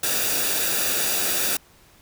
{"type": "noise with comb filter", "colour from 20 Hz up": "white", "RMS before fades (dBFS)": -23, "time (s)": [0.03, 1.57], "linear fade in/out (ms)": 5, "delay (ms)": 0.95, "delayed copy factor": -0.55, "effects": ["pink hiss -54 dBFS RMS until 2.01 s"]}